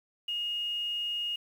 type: tone with quantisation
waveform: sine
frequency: 2860 Hz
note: F7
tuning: 41 cents sharp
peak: -30 dBFS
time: 0.28-1.36 s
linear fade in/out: 5 ms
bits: 9
effects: none